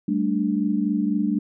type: chord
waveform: sine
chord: G suspended second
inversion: none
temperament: equal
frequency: 196 / 220 / 293.7 Hz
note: G3 / A3 / D4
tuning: 0 / 0 / 0 cents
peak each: -24 dBFS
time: 0.08-1.39 s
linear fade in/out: 5 ms
effects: none